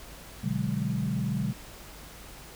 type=chord; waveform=sine; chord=G# half-diminished seventh; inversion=first; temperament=equal; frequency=123.47 / 146.83 / 185 / 207.7 Hz; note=B2 / D3 / F#3 / G#3; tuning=0 / 0 / 0 / 0 cents; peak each=-32 dBFS; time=0.43-1.53 s; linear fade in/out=10 ms; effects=added 50 Hz sine -49 dBFS peak until 2.55 s + pink hiss -47 dBFS RMS until 2.55 s